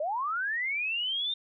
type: linear sweep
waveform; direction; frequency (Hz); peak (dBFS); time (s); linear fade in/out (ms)
sine; up; 569 to 3652; -28; 0-1.34; 5
effects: none